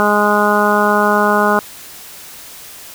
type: harmonic tone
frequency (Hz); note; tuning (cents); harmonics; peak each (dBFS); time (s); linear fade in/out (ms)
207.7; G#3; 0; 1 / 2 / 3 / 4 / 5 / 6 / 7; -18 / -18 / -18 / -18 / -18 / -18 / -18; 0-1.59; 0
effects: white hiss -35 dBFS RMS until 2.94 s